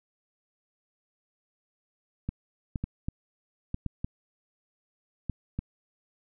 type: clicks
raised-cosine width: 5 ms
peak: -18 dBFS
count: 9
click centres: 2.29 / 2.758 / 2.84 / 3.085 / 3.744 / 3.863 / 4.045 / 5.297 / 5.59 s
effects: none